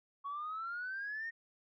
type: exponential sweep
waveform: sine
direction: up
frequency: 1108.7 to 1864.7 Hz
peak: -37 dBFS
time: 0.24-1.31 s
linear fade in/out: 20 ms
effects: tanh soft clip ceiling -34 dBFS